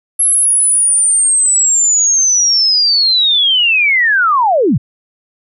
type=linear sweep; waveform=sine; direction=down; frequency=11150 to 92.5 Hz; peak=-8 dBFS; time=0.19-4.78 s; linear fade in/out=10 ms; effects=none